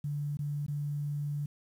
sine tone with dropouts, 145.7 Hz, D3, 13 cents flat, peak -31 dBFS, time 0.04-1.46 s, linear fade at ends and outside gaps 5 ms, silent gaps 0.371-0.39 / 0.665-0.681 s, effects 10-bit

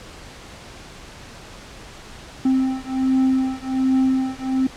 triangle beating tone pair, 261.6 / 262.9 Hz, C4 / C4, 0 / +8 cents, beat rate 1.3 Hz, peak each -18 dBFS, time 2.45-4.67 s, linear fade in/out 5 ms, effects pink hiss -40 dBFS RMS until 4.76 s + low-pass 7000 Hz 12 dB/octave

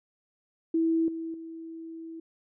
sine tone with level steps, 327 Hz, E4, 14 cents flat, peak -22 / -32 / -38 dBFS, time 0.74-2.2 s, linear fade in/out 5 ms, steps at 1.08 / 1.34 s, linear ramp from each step 2 ms, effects none

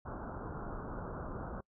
pink low-pass noise, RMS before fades -42 dBFS, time 0.05-1.61 s, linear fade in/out 10 ms, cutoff 1500 Hz, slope 96 dB/octave, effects noise-tail reverb RT60 0.1 s tail -26 dB re dry

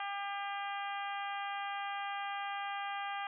harmonic tone, 400.5 Hz, G4, 37 cents sharp, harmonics 2 / 3 / 4 / 5 / 6 / 7 / 8, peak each -39 / -43 / -45 / -47 / -49 / -50 / -51 dBFS, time 0-3.27 s, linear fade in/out 2 ms, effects none

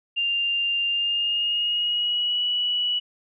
sine tone with pitch glide, 2794 to 2941 Hz, F7 to F#7, 0 to -11 cents, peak -21 dBFS, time 0.16-3 s, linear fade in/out 20 ms, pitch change +89 cents, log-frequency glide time 0.88-2.43 s, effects none

